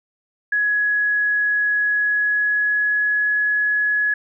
sine tone with pitch glide, 1678 to 1688.7 Hz, G#6 to G#6, +17 to +28 cents, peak -16 dBFS, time 0.52-4.14 s, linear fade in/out 5 ms, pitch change +11 cents, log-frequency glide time 1.77-3.33 s, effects none

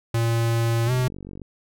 square tone with pitch glide, 115.6 to 126.79 Hz, A#2 to B2, -14 to +46 cents, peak -20 dBFS, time 0.14-1.08 s, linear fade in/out 5 ms, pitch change +160 cents, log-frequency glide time 0.86-0.91 s
click train, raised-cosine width 3 ms, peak -25 dBFS, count 27, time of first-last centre 0.87-1.417 s, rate 47.5 Hz
effects none

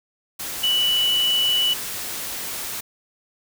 sine tone in noise, 2960 Hz, F#7, in tune, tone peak -17 dBFS, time 0.63-1.74 s, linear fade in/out 10 ms, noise white, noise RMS -30 dBFS, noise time 0.39-2.81 s, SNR +10 dB, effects none

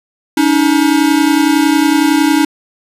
square tone pair together, 284.8 / 315.7 Hz, C#4 / D#4, +47 / +25 cents, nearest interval major second, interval 178 cents, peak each -12 dBFS, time 0.37-2.45 s, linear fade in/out 5 ms, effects resampled to 32000 Hz

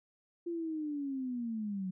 sine linear sweep, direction down, 346.4 to 181.8 Hz, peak -34 dBFS, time 0.46-1.91 s, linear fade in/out 10 ms, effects none

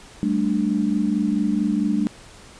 sine chord, G suspended second, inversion none, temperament just, 196 / 220.5 / 294 Hz, G3 / A3 / D4, 0 / +4 / +2 cents, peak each -23 / -22 / -23 dBFS, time 0.23-2.07 s, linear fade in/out 0 ms, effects pink hiss -45 dBFS RMS until 2.59 s + resampled to 22050 Hz

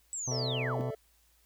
sine linear sweep, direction down, 7900 to 156.8 Hz, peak -34 dBFS, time 0.13-0.81 s, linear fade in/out 0 ms
harmonic tone, 126.4 Hz, B2, 41 cents sharp, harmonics 1 / 2 / 3 / 4 / 5 / 6 / 7 / 8 / 9, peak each -33 / -42 / -47 / -46 / -48 / -49 / -48 / -52 / -53 dBFS, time 0.27-0.91 s, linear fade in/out 10 ms
triangle chord, A suspended fourth, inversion none, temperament equal with one note detuned, 440 / 587.3 / 662.3 Hz, A4 / D5 / E5, 0 / 0 / +8 cents, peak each -36 / -41 / -40 dBFS, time 0.31-0.95 s, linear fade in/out 5 ms
effects added 56 Hz sine -68 dBFS peak until 1.45 s + white hiss -68 dBFS RMS until 1.45 s

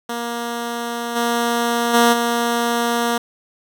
10% pulse tone with level steps, 235.8 Hz, A#3, 20 cents sharp, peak -15 / -9 / -3 / -9 dBFS, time 0.09-3.18 s, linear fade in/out 5 ms, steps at 1.15 / 1.93 / 2.12 s, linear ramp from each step 20 ms, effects none

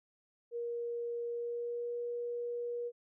sine tone with pitch glide, 472.7 to 478.5 Hz, A#4 to A#4, +24 to +45 cents, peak -35 dBFS, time 0.51-2.92 s, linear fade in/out 50 ms, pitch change +21 cents, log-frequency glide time 1.28-1.97 s, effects none

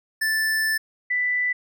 square / sine tone pair in turn, 1760 / 1984.7 Hz, A6 / B6, 0 / +8 cents, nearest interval major second, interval 208 cents, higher second, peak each -21 / -20 dBFS, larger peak second, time 0.21-0.78 / 1.1-1.53 s, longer first, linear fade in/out 10 ms, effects none

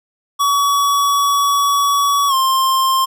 square tone with pitch glide, 1132 to 1056.2 Hz, C#6 to C6, +36 to +16 cents, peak -13 dBFS, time 0.39-3.06 s, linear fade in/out 20 ms, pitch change -120 cents, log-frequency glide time 2.28-2.34 s, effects none

